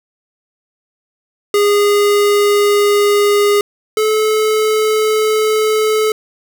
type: tone pair in turn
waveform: square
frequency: 410.1 / 432.4 Hz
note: G#4 / A4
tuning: -22 / -30 cents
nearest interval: minor second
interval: 92 cents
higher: second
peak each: -10 / -12 dBFS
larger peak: first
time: 1.54-3.61 / 3.97-6.12 s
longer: second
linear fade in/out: 2 ms
effects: none